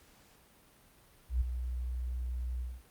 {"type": "tone with ADSR envelope", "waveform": "sine", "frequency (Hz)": 61.74, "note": "B1", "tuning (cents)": 0, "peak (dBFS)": -24, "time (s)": [1.29, 2.83], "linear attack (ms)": 120, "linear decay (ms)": 12, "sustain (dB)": -9, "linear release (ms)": 230, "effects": ["pink hiss -62 dBFS RMS until 2.9 s", "Opus 48 kbps"]}